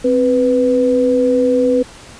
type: tone pair together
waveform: sine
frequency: 261.6 / 495.4 Hz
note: C4 / B4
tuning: 0 / +5 cents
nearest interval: major seventh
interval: 1105 cents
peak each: -15 / -12 dBFS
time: 0.04-1.83 s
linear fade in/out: 10 ms
effects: pink hiss -38 dBFS RMS until 2.19 s + resampled to 22050 Hz